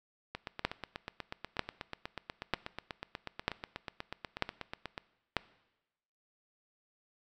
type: two click trains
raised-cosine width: 0.3 ms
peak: -22 / -12 dBFS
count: 39 / 6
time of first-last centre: 0.35-4.979 / 0.65-5.367 s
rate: 8.21 / 1.06 Hz
effects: noise-tail reverb RT60 1.0 s tail -20 dB re dry